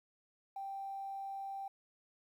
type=tone; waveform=triangle; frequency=784 Hz; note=G5; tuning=in tune; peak=-36 dBFS; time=0.56-1.68 s; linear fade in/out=5 ms; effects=tanh soft clip ceiling -38 dBFS + 12-bit